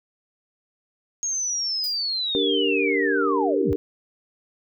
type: linear sweep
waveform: sine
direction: down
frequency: 6580 to 45 Hz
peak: -23 dBFS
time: 1.23-3.73 s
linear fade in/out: 0 ms
type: noise with exponential decay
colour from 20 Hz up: violet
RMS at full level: -33 dBFS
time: 1.84-2.03 s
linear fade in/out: 1 ms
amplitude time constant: 40 ms
type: chord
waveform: sine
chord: G minor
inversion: second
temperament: equal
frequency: 293.7 / 392 / 466.2 Hz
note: D4 / G4 / Bb4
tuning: 0 / 0 / 0 cents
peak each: -25 / -24 / -25 dBFS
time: 2.35-3.76 s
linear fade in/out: 0 ms
effects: none